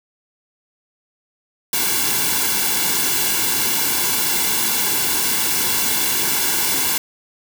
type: noise with comb filter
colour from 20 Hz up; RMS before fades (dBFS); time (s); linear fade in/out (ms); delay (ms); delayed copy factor
white; -19; 1.73-6.98; 2; 1.6; -0.75
effects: none